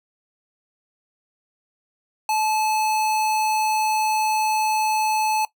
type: tone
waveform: square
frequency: 865 Hz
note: A5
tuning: 30 cents flat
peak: -20 dBFS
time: 2.29-5.45 s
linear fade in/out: 2 ms
effects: noise-tail reverb RT60 0.1 s tail -18 dB re dry